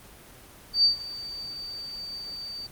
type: tone with ADSR envelope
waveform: sine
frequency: 4616 Hz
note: D8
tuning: 31 cents flat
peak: -15 dBFS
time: 0.73-2.67 s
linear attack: 110 ms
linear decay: 110 ms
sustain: -19 dB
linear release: 10 ms
effects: pink hiss -49 dBFS RMS until 2.71 s + Opus 24 kbps